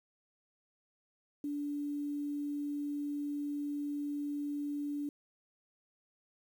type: tone with quantisation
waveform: sine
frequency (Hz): 290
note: D4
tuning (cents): -22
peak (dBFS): -34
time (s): 1.44-5.09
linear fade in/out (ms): 2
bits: 10
effects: none